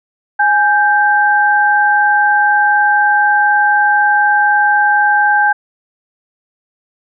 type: tone pair together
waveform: sine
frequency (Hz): 830.6 / 1569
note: G#5 / G6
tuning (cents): 0 / +1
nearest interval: major seventh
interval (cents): 1101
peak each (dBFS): -11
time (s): 0.39-5.53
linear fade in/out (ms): 10
effects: none